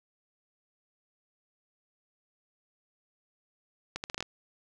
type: accelerating click train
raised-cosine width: 0.2 ms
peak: -17 dBFS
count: 7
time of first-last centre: 3.96-4.226 s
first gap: 79 ms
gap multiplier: 0.76
effects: none